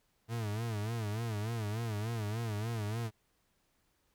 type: tone with vibrato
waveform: 40% pulse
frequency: 110 Hz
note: A2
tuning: in tune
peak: -33 dBFS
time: 0.28-3.11 s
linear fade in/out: 50 ms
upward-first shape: sine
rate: 3.4 Hz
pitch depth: 120 cents each way
effects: pink hiss -75 dBFS RMS until 4.14 s